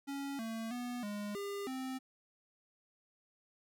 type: tone with pitch steps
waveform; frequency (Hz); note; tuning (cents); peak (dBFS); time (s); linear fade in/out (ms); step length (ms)
square; 278.5 / 225.1 / 244.7 / 206.2 / 402 / 260.8; C#4 / A3 / B3 / G#3 / G4 / C4; +8 / +40 / -16 / -12 / +44 / -5; -39; 0.07-1.99; 20; 320
effects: none